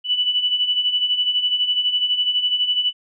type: beating tone pair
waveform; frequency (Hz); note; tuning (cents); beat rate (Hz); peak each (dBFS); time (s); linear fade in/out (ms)
sine; 2960 / 2972; F#7 / F#7; 0 / +7; 12; -24 / -18; 0.04-2.93; 50
effects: none